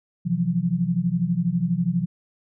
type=tone cluster; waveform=sine; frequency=128.5 / 167.6 / 179.8 Hz; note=C3 / E3 / F#3; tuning=-31 / +29 / -49 cents; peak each=-30 / -23 / -23 dBFS; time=0.25-2.06 s; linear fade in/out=20 ms; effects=none